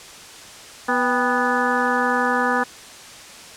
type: harmonic tone with a mistuned harmonic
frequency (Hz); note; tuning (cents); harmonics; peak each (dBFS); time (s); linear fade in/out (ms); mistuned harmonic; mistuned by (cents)
246.5; B3; -3; 1 / 2 / 3 / 4 / 5 / 6 / 7; -25 / -25 / -25 / -25 / -25 / -25 / -25; 0.88-2.64; 10; 3; +100
effects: white hiss -40 dBFS RMS until 3.56 s + low-pass 8000 Hz 12 dB/octave